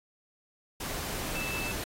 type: tone in noise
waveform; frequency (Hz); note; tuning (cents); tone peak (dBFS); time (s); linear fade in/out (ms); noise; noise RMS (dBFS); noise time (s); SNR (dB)
sine; 2636; E7; -1; -35; 1.35-1.72; 5; pink; -36; 0.8-1.84; -2
effects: AAC 48 kbps